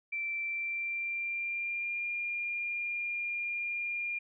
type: tone with pitch glide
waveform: sine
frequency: 2341 to 2407 Hz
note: D7 to D7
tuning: -6 to +42 cents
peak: -32 dBFS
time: 0.12-4.19 s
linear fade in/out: 10 ms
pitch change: +48 cents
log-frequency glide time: 0.42-2.08 s
effects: none